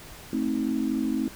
sine chord, A diminished, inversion none, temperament just, 220 / 264 / 316.8 Hz, A3 / C4 / Eb4, 0 / +16 / +31 cents, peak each -29 / -27 / -29 dBFS, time 0.33-1.28 s, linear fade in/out 2 ms, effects pink hiss -45 dBFS RMS until 1.35 s

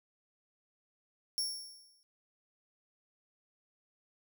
sawtooth tone with exponential decay, 5480 Hz, F8, 34 cents flat, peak -27 dBFS, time 1.38-2.03 s, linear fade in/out 0 ms, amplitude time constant 140 ms, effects none

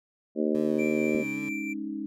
harmonic tone, 76.5 Hz, D#2, 29 cents flat, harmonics 3 / 4 / 5 / 6 / 7 / 8, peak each -28 / -29 / -29 / -35 / -33 / -36 dBFS, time 0.35-1.25 s, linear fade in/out 50 ms
20% pulse tone with vibrato, 141.9 Hz, C#3, 41 cents sharp, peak -36 dBFS, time 0.55-1.49 s, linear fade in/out 0 ms, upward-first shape sine, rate 3.7 Hz, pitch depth 56 cents each way
triangle tone with tremolo, 2349 Hz, D7, in tune, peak -31 dBFS, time 0.78-1.74 s, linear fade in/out 20 ms, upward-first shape sine, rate 4.4 Hz, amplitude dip 35%
sine chord, Ab suspended fourth, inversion none, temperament just, 207.7 / 276.9 / 311.5 Hz, Ab3 / Db4 / Eb4, 0 / -2 / +2 cents, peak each -37 / -36 / -34 dBFS, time 1.15-2.06 s, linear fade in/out 0 ms
effects none

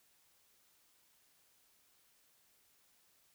silence, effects white hiss -71 dBFS RMS until 3.34 s

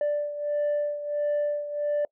sine beating tone pair, 587.3 / 588.8 Hz, D5 / D5, 0 / +4 cents, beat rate 1.5 Hz, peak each -24 / -29 dBFS, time 0.01-2.05 s, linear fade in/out 2 ms, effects noise-tail reverb RT60 0.1 s tail -25 dB re dry + tanh soft clip ceiling -21 dBFS

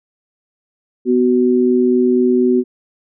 sine tone pair together, 248.9 / 372.9 Hz, B3 / F#4, +14 / +14 cents, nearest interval perfect fifth, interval 700 cents, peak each -13 dBFS, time 1.05-2.64 s, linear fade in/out 50 ms, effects none

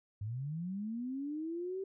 sine linear sweep, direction up, 98 to 390.7 Hz, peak -36 dBFS, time 0.21-1.84 s, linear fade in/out 5 ms, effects none

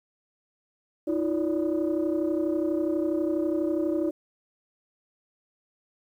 sine tone cluster, 315.5 / 347.7 / 577 Hz, D#4 / F4 / D5, +24 / -8 / -31 cents, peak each -25 / -27 / -30 dBFS, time 1.07-4.11 s, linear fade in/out 10 ms, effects tanh soft clip ceiling -18 dBFS + 10-bit

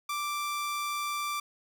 sawtooth tone, 1174.7 Hz, D6, in tune, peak -27 dBFS, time 0.09-1.4 s, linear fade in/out 5 ms, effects none

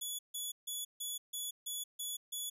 10% pulse tone bursts, 3410 Hz, G#7, 45 cents sharp, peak -30 dBFS, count 8, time 0.01-2.5 s, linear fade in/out 10 ms, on 180 ms, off 150 ms, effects resampled to 32000 Hz

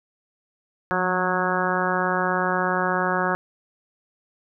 harmonic tone with a mistuned harmonic, 183.2 Hz, F#3, 17 cents flat, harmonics 1 / 2 / 3 / 4 / 5 / 6 / 7 / 8 / 9, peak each -29 / -29 / -29 / -29 / -29 / -29 / -29 / -29 / -29 dBFS, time 0.91-3.35 s, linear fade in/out 0 ms, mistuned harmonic 1, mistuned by -47 cents, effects none

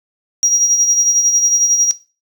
triangle tone with tremolo, 5720 Hz, F8, 41 cents sharp, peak -5 dBFS, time 0.43-1.91 s, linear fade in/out 0 ms, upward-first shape sine, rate 11 Hz, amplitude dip 70%, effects noise-tail reverb RT60 0.3 s tail -18 dB re dry + tanh soft clip ceiling -7 dBFS

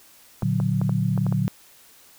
clicks, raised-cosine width 1 ms, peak -18 dBFS, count 7, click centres 0.423 / 0.601 / 0.815 / 0.894 / 1.177 / 1.266 / 1.325 s
sine chord, Bb augmented, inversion none, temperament equal, 116.54 / 146.83 / 185 Hz, Bb2 / D3 / F#3, 0 / 0 / 0 cents, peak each -24 dBFS, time 0.43-1.48 s, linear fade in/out 0 ms
effects white hiss -52 dBFS RMS until 2.18 s

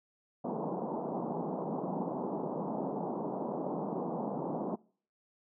pink band-pass noise, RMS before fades -36 dBFS, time 0.44-4.76 s, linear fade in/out 10 ms, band 160 to 970 Hz, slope 48 dB/octave, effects noise-tail reverb RT60 0.5 s tail -25 dB re dry

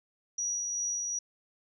sine tone with tremolo, 5800 Hz, F#8, 35 cents flat, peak -29 dBFS, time 0.38-1.19 s, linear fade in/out 5 ms, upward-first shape sine, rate 2.6 Hz, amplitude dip 25%, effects none

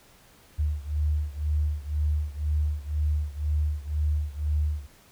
sine beating tone pair, 74.4 / 76.4 Hz, D2 / D#2, +23 / -31 cents, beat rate 2 Hz, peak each -26 / -28 dBFS, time 0.58-4.87 s, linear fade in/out 20 ms, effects pink hiss -56 dBFS RMS until 5.11 s

